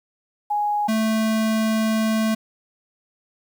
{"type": "tone pair in turn", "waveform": ["sine", "square"], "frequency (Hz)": [830.6, 220], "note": ["G#5", "A3"], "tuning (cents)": [0, 0], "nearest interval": "octave + major seventh", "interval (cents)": 2300, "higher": "first", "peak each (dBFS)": -19, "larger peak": "neither", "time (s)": [[0.5, 0.88], [0.88, 2.35]], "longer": "second", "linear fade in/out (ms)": 10, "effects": ["9-bit"]}